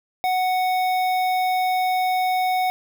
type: tone with notch filter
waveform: square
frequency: 740 Hz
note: F#5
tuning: in tune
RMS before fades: -21 dBFS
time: 0.24-2.7 s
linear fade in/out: 0 ms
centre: 7600 Hz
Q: 0.64
effects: none